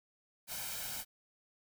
white noise with comb filter, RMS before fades -41 dBFS, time 0.47-1.05 s, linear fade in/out 50 ms, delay 1.3 ms, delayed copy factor +0.65, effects none

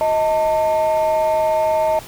sine tone pair together, 630 / 895.9 Hz, D#5 / A5, +21 / +31 cents, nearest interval tritone, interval 610 cents, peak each -14 / -17 dBFS, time 0.01-1.99 s, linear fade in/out 0 ms, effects tanh soft clip ceiling -11 dBFS + pink hiss -37 dBFS RMS until 2.07 s

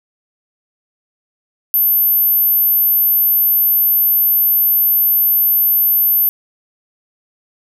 sine tone, 13080 Hz, G#9, 28 cents flat, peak -10 dBFS, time 1.74-6.29 s, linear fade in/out 0 ms, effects none

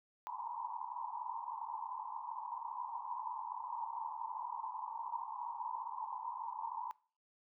pink band-pass noise, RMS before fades -43 dBFS, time 0.27-6.91 s, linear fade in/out 0 ms, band 890 to 1000 Hz, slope 96 dB/octave, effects noise-tail reverb RT60 0.4 s tail -21 dB re dry

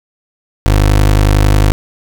25% pulse tone, 51 Hz, G#1, 31 cents flat, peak -3 dBFS, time 0.66-1.72 s, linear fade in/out 0 ms, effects none

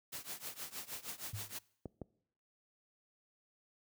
white noise with tremolo, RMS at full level -42 dBFS, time 0.12-1.59 s, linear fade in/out 10 ms, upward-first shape triangle, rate 6.4 Hz, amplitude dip 95%
sine tone with exponential decay, 104.2 Hz, G#2, 6 cents sharp, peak -36 dBFS, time 1.33-1.54 s, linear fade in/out 5 ms, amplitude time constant 44 ms
clicks, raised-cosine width 2 ms, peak -29 dBFS, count 2, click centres 1.857 / 2.017 s
effects noise-tail reverb RT60 0.7 s tail -23 dB re dry + high-pass 60 Hz 12 dB/octave

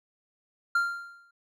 triangle tone with exponential decay, 1391 Hz, F6, 7 cents flat, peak -18 dBFS, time 0.75-1.31 s, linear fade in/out 5 ms, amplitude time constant 120 ms, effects none

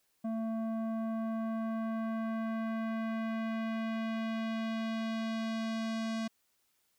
square tone with low-pass filter sweep, 223.8 Hz, A3, 30 cents sharp, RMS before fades -35 dBFS, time 0.24-6.28 s, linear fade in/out 10 ms, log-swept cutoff 710 to 5800 Hz, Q 1.1, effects white hiss -75 dBFS RMS until 6.98 s

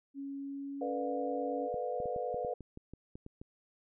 sine tone with pitch glide, 277.2 to 280.3 Hz, C#4 to C#4, 0 to +19 cents, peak -38 dBFS, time 0.14-1.69 s, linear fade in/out 50 ms, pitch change +19 cents, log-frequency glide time 0.37-1 s
sine chord, B half-diminished seventh, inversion third, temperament just, 444.5 / 493.9 / 592.7 / 711.2 Hz, A4 / B4 / D5 / F5, +18 / 0 / +16 / +31 cents, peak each -42 / -36 / -41 / -39 dBFS, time 0.81-2.54 s, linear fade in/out 5 ms
clicks, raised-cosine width 3 ms, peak -33 dBFS, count 12, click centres 1.743 / 2.002 / 2.057 / 2.162 / 2.344 / 2.448 / 2.607 / 2.774 / 2.936 / 3.155 / 3.264 / 3.415 s
effects none

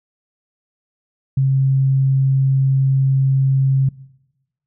sine tone, 134.5 Hz, C3, 48 cents sharp, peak -12 dBFS, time 1.37-3.89 s, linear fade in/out 5 ms, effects noise-tail reverb RT60 1.0 s tail -21 dB re dry

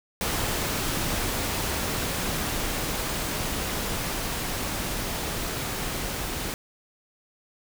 pink noise with level ramp, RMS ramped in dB -27 to -31 dBFS, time 0.21-6.54 s, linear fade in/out 0 ms, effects none

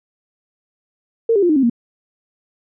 sine tone with pitch steps, 457.2 / 400.3 / 350.5 / 306.9 / 268.7 / 235.3 Hz, A#4 / G4 / F4 / D#4 / C4 / A#3, -34 / +36 / +6 / -24 / +46 / +16 cents, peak -11 dBFS, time 1.29-1.698 s, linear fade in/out 5 ms, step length 68 ms, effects none

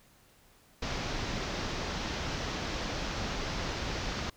pink low-pass noise, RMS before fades -35 dBFS, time 0.82-4.3 s, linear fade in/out 5 ms, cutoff 6200 Hz, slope 48 dB/octave, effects pink hiss -62 dBFS RMS until 4.36 s

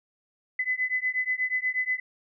sine beating tone pair, 2010 / 2018.3 Hz, B6 / B6, +30 / +37 cents, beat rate 8.3 Hz, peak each -28 dBFS, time 0.59-2 s, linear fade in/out 5 ms, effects none

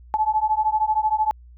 sine beating tone pair, 856 / 869 Hz, A5 / A5, -48 / -22 cents, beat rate 13 Hz, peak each -21 dBFS, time 0.14-1.31 s, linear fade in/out 0 ms, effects added 60 Hz sine -43 dBFS peak until 1.57 s

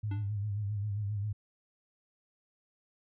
sine tone with vibrato, 103.1 Hz, G#2, 12 cents flat, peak -31 dBFS, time 0.03-1.33 s, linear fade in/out 10 ms, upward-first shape sine, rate 7.5 Hz, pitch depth 69 cents each way
square tone with exponential decay, 293.7 Hz, D4, in tune, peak -39 dBFS, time 0.11-0.34 s, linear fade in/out 5 ms, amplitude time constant 48 ms
effects resampled to 8000 Hz

